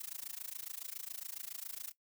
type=noise with amplitude modulation; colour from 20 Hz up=blue; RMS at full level=-41 dBFS; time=0-1.92 s; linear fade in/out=10 ms; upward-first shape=sine; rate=27.2 Hz; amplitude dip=100%; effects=noise-tail reverb RT60 0.1 s tail -17 dB re dry